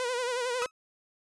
sawtooth tone with vibrato, 493.9 Hz, B4, in tune, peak -25 dBFS, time 0-0.66 s, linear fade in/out 0 ms, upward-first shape sine, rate 11 Hz, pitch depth 70 cents each way
30% pulse tone with exponential decay, 1282 Hz, E6, 49 cents flat, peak -24 dBFS, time 0.62-0.71 s, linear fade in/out 0 ms, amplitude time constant 19 ms
effects resampled to 22050 Hz

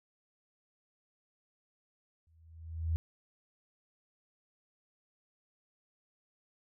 sine tone with exponential growth, 81.5 Hz, E2, 19 cents flat, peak -26 dBFS, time 2.27-2.96 s, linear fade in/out 0 ms, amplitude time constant 150 ms, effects none

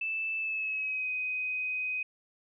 sine tone with pitch glide, 2637 to 2509 Hz, E7 to D#7, 0 to +14 cents, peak -30 dBFS, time 0.01-2.03 s, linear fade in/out 5 ms, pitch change -86 cents, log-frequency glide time 0.38-1.09 s, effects none

